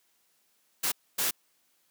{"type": "noise bursts at uneven times", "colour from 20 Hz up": "white", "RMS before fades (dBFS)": -28, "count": 2, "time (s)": [[0.83, 0.92], [1.18, 1.31]], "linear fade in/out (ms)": 10, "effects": ["white hiss -70 dBFS RMS until 1.9 s", "high-pass 150 Hz 12 dB/octave"]}